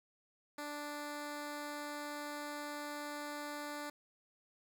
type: tone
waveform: 10% pulse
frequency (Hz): 293.7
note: D4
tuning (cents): 0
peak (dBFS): -33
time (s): 0.58-3.9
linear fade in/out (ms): 5
effects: none